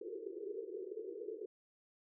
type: band-pass noise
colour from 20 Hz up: pink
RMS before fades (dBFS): -45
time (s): 0.01-1.46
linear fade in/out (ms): 5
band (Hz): 350 to 470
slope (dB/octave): 96
effects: none